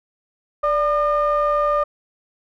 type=ring-modulated tone; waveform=triangle; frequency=311.1 Hz; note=D#4; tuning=in tune; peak=-11 dBFS; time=0.63-1.84 s; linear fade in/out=10 ms; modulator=897 Hz; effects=none